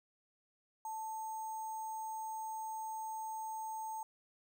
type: tone with sample-and-hold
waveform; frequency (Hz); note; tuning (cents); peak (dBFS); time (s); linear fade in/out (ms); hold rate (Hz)
sine; 880; A5; 0; -39; 0.85-4.03; 2; 7350
effects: none